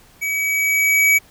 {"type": "tone with level ramp", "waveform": "square", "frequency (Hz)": 2275, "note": "C#7", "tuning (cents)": 44, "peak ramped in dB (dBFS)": [-21, -11], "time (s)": [0.21, 1.19], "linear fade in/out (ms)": 20, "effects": ["pink hiss -50 dBFS RMS until 1.3 s"]}